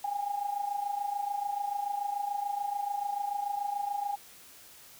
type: tone with amplitude modulation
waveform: sine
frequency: 813 Hz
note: G#5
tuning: 37 cents flat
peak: -27 dBFS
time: 0.04-4.16 s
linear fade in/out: 5 ms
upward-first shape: sine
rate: 26.9 Hz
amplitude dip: 70%
effects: white hiss -53 dBFS RMS until 4.99 s